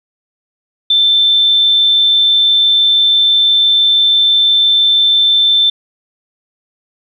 sine tone, 3547 Hz, A7, 13 cents sharp, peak -7 dBFS, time 0.9-5.7 s, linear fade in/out 5 ms, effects 8-bit

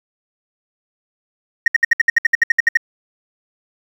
sine tone bursts, 1864.7 Hz, A#6, in tune, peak -5 dBFS, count 14, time 1.66-2.772 s, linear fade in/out 5 ms, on 20 ms, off 64 ms, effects tanh soft clip ceiling -6 dBFS + 7-bit

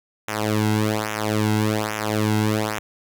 sawtooth tone with flanger, 107.3 Hz, A2, 43 cents flat, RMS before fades -22 dBFS, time 0.28-2.79 s, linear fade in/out 5 ms, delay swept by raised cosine 0.22 to 1.72 ms, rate 1.2 Hz, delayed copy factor -1, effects none

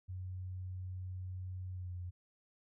sine tone with pitch glide, 92.2 to 89.47 Hz, F#2 to F2, -6 to +42 cents, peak -40 dBFS, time 0.08-2.11 s, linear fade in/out 20 ms, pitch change -52 cents, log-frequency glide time 1.72-1.93 s, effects none

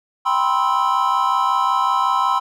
triangle chord, C major seventh, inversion second, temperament just, 784.9 / 981.1 / 1046.5 / 1308.1 Hz, G5 / B5 / C6 / E6, +2 / -12 / 0 / -14 cents, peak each -22 / -19 / -17 / -20 dBFS, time 0.25-2.4 s, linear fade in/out 20 ms, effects none

